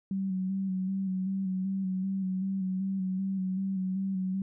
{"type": "tone with vibrato", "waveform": "sine", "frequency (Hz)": 190, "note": "F#3", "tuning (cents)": 46, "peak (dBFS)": -28, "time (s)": [0.11, 4.42], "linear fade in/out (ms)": 2, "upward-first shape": "square", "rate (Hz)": 2.6, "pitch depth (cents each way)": 29, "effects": []}